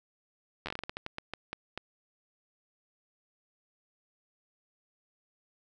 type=slowing click train; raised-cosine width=0.3 ms; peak=-20 dBFS; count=15; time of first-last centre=0.66-1.776 s; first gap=11 ms; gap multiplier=1.27; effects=none